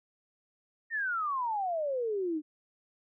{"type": "exponential sweep", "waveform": "sine", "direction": "down", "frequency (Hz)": [1864.7, 295.4], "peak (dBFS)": -29, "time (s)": [0.9, 2.42], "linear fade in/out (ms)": 50, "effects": []}